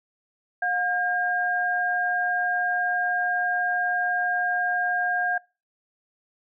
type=tone pair together; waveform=sine; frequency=718.1 / 1612 Hz; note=F5 / G6; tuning=+48 / +48 cents; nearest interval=octave + major second; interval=1400 cents; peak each=-26 / -24 dBFS; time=0.62-5.38 s; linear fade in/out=5 ms; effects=noise-tail reverb RT60 0.3 s tail -24 dB re dry